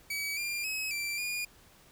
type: tone with pitch steps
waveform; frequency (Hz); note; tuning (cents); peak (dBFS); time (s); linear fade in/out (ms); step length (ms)
sawtooth; 2279 / 2393 / 2559 / 2349 / 2432; C#7 / D7 / D#7 / D7 / D#7; +47 / +32 / +48 / 0 / -40; -29; 0.1-1.45; 5; 270
effects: pink hiss -59 dBFS RMS until 1.91 s